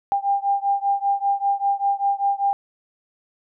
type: beating tone pair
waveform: sine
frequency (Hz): 796 / 801.1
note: G5 / G5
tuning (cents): +26 / +37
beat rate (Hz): 5.1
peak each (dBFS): -21 / -22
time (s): 0.12-2.53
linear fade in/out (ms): 0
effects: none